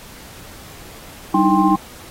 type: tone cluster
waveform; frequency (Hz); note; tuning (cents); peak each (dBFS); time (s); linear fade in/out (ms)
sine; 193.4 / 303.5 / 319 / 792 / 1053; G3 / D#4 / D#4 / G5 / C6; -23 / -43 / +43 / +18 / +11; -18; 1.34-1.76; 5
effects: pink hiss -40 dBFS RMS until 2.1 s + AAC 48 kbps